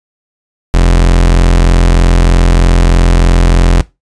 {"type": "tone", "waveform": "40% pulse", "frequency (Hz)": 43.19, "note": "F1", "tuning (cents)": -18, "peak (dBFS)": -3, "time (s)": [0.74, 3.81], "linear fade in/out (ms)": 0, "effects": ["noise-tail reverb RT60 0.2 s tail -18 dB re dry", "resampled to 22050 Hz"]}